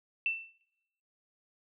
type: tone with exponential decay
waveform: sine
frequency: 2675 Hz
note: E7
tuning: 25 cents sharp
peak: -25 dBFS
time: 0.26-0.61 s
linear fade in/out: 1 ms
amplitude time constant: 74 ms
effects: noise-tail reverb RT60 1.0 s tail -25 dB re dry